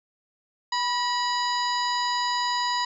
harmonic tone with a mistuned harmonic, 982 Hz, B5, 10 cents flat, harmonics 1 / 2 / 3 / 4 / 5 / 7, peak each -25 / -32 / -38 / -33 / -31 / -40 dBFS, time 0.72-2.85 s, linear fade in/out 5 ms, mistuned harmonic 2, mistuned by -46 cents, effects none

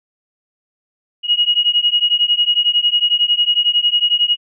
sine beating tone pair, 2886 / 2897 Hz, F#7 / F#7, -44 / -37 cents, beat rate 11 Hz, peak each -15 dBFS, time 1.23-4.37 s, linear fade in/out 50 ms, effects none

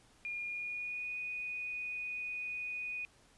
sine tone with pitch glide, 2422 to 2477 Hz, D#7 to D#7, -47 to -8 cents, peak -37 dBFS, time 0.25-3.05 s, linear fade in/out 0 ms, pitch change +39 cents, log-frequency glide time 0.46-1.12 s, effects pink hiss -65 dBFS RMS until 3.37 s + resampled to 24000 Hz

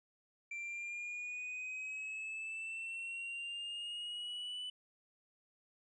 triangle exponential sweep, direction up, 2349 to 2993 Hz, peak -39 dBFS, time 0.51-4.7 s, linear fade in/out 5 ms, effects resampled to 22050 Hz

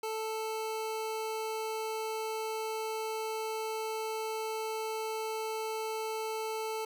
25% pulse tone, 440 Hz, A4, in tune, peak -30 dBFS, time 0.03-6.85 s, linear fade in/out 5 ms, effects none

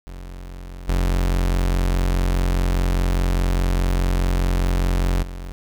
40% pulse tone with level steps, 44.87 Hz, F1, 48 cents sharp, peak -32 / -16 / -29 dBFS, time 0.07-5.52 s, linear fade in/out 0 ms, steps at 0.88 / 5.22 s, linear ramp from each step 10 ms, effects none

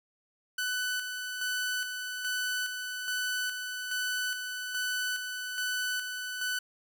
sawtooth tone with tremolo, 1497 Hz, F#6, 20 cents sharp, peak -26 dBFS, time 0.58-6.59 s, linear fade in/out 5 ms, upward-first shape square, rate 1.2 Hz, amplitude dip 45%, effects none

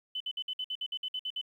sine tone bursts, 3021 Hz, F#7, 35 cents sharp, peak -32 dBFS, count 12, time 0.15-1.414 s, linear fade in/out 5 ms, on 54 ms, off 56 ms, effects 11-bit

